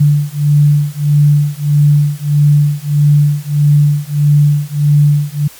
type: beating tone pair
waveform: sine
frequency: 145.7 / 147.3 Hz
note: D3 / D3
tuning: -13 / +6 cents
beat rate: 1.6 Hz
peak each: -10 dBFS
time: 0-5.48 s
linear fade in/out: 10 ms
effects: white hiss -37 dBFS RMS until 5.59 s + MP3 96 kbps